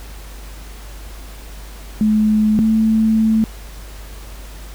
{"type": "tone pair in turn", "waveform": "sine", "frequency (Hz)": [214.6, 220.5], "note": ["A3", "A3"], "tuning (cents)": [-43, 4], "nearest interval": "unison", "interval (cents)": 47, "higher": "second", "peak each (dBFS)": -11, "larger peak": "neither", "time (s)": [[2.01, 2.59], [2.59, 3.44]], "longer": "second", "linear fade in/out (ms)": 0, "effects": ["added 50 Hz sine -32 dBFS peak until 4.74 s", "pink hiss -40 dBFS RMS until 4.74 s"]}